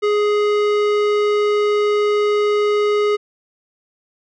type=tone with tanh clipping; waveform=sine; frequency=416.7 Hz; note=G#4; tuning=6 cents sharp; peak=-16 dBFS; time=0.02-3.17 s; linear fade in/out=20 ms; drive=17 dB; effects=none